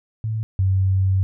sine tone pair in turn, 110 / 95.26 Hz, A2 / G2, 0 / -49 cents, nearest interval major second, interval 249 cents, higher first, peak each -21 / -15 dBFS, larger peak second, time 0.24-0.43 / 0.59-1.23 s, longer second, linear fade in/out 0 ms, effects none

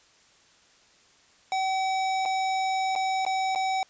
square tone with dropouts, 762 Hz, G5, 49 cents flat, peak -25 dBFS, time 1.52-3.83 s, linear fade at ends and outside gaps 1 ms, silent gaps 2.253-2.258 / 2.953-2.96 / 3.251-3.264 / 3.55-3.558 s, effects white hiss -59 dBFS RMS until 3.89 s + resampled to 16000 Hz

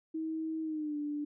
sine tone with pitch glide, 319.1 to 294.3 Hz, D#4 to D4, +44 to +4 cents, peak -33 dBFS, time 0.14-1.25 s, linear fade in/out 10 ms, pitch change -140 cents, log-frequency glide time 0.62-0.97 s, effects none

